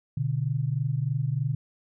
sine tone pair together, 122.8 / 146.03 Hz, B2 / D3, -9 / -9 cents, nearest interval minor third, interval 300 cents, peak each -27 dBFS, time 0.17-1.55 s, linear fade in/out 5 ms, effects none

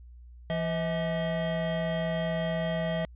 square tone pair together, 168.9 / 641 Hz, E3 / E5, +42 / -49 cents, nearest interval octave + major seventh, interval 2309 cents, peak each -31 / -31 dBFS, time 0.5-3.05 s, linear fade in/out 0 ms, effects added 60 Hz sine -46 dBFS peak until 3.15 s + resampled to 8000 Hz

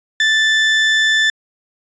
30% pulse tone, 1760 Hz, A6, in tune, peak -9 dBFS, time 0.2-1.3 s, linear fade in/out 2 ms, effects resampled to 16000 Hz

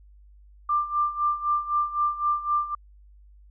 sine tone with tremolo, 1187 Hz, D6, 18 cents sharp, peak -19 dBFS, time 0.69-2.75 s, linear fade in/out 5 ms, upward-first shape sine, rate 3.9 Hz, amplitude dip 80%, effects added 50 Hz sine -49 dBFS peak until 3.5 s

